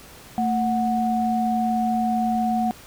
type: tone pair together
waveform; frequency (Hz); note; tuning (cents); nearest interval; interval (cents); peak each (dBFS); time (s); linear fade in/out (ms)
sine; 224.6 / 736.5; A3 / F#5; +36 / -8; octave + major sixth; 2056; -22; 0.38-2.71; 0
effects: pink hiss -45 dBFS RMS until 2.86 s